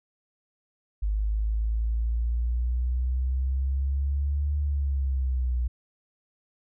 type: exponential two-way sweep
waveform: sine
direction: up then down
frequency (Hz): 51.2 to 73.3 to 60.1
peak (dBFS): -23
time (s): 1.02-5.68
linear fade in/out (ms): 10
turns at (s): 4.58
effects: none